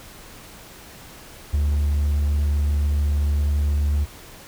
triangle tone with ADSR envelope, 73 Hz, D2, 10 cents flat, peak -12 dBFS, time 1.53-4.06 s, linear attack 16 ms, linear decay 16 ms, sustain -3 dB, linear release 30 ms, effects tanh soft clip ceiling -10 dBFS + pink hiss -43 dBFS RMS until 4.47 s

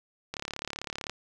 click train, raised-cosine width 0.2 ms, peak -17 dBFS, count 28, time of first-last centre 0.34-1.096 s, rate 35.7 Hz, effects none

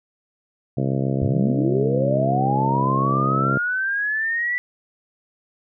harmonic tone, 67.1 Hz, C2, 44 cents sharp, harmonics 2 / 3 / 4 / 5 / 6 / 7 / 8 / 9 / 10, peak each -22 / -26 / -28 / -30 / -32 / -33 / -34 / -35 / -36 dBFS, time 0.77-3.58 s, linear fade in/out 5 ms
sine linear sweep, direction up, 82 to 1978 Hz, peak -20 dBFS, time 1.22-4.58 s, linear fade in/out 0 ms
effects none

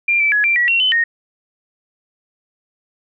sine tone with pitch steps, 2386 / 2320 / 1683 / 2359 / 1931 / 2736 / 3034 / 1856 Hz, D7 / D7 / G#6 / D7 / B6 / F7 / F#7 / A#6, +27 / -22 / +23 / +7 / -39 / -36 / +43 / -8 cents, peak -12 dBFS, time 0.08-1.04 s, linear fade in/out 5 ms, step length 120 ms, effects none

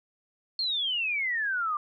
sine exponential sweep, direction down, 4330 to 1174.7 Hz, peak -26 dBFS, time 0.59-1.77 s, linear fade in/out 2 ms, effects none

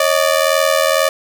sawtooth ring-modulated tone, 589 Hz, D5, 5 cents sharp, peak -5 dBFS, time 0-1.09 s, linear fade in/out 2 ms, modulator 41 Hz, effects none

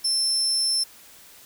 35% pulse tone, 5330 Hz, E8, 18 cents sharp, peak -18 dBFS, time 0.04-0.84 s, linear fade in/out 10 ms, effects white hiss -49 dBFS RMS until 1.45 s

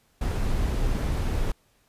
brown noise, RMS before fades -25 dBFS, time 0.21-1.52 s, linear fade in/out 5 ms, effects pink hiss -65 dBFS RMS until 1.88 s + resampled to 32000 Hz

